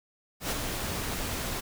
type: noise with ADSR envelope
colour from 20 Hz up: pink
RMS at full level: -28 dBFS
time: 0.4-1.61 s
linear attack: 110 ms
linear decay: 27 ms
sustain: -5 dB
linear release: 15 ms
effects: none